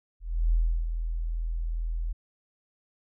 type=tone with ADSR envelope; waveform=sine; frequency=41.2 Hz; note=E1; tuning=in tune; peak=-19 dBFS; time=0.2-2.13 s; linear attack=320 ms; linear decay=340 ms; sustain=-8 dB; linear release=12 ms; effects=none